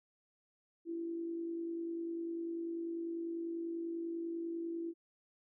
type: tone with amplitude modulation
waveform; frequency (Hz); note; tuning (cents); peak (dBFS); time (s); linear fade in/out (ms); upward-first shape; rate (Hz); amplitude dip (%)
sine; 334.9; E4; +27; -35; 0.85-4.94; 50; sine; 50.1; 40
effects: none